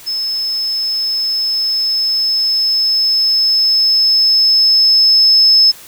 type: tone with level ramp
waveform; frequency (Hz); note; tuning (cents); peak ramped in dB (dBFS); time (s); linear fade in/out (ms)
sine; 5220; E8; -18; -16 to -5; 0.06-5.72; 20
effects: white hiss -37 dBFS RMS until 5.87 s